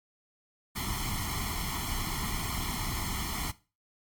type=noise with comb filter; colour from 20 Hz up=pink; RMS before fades=-33 dBFS; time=0.75-3.52 s; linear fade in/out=20 ms; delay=0.94 ms; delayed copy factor=+0.95; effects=noise-tail reverb RT60 0.3 s tail -17 dB re dry + MP3 96 kbps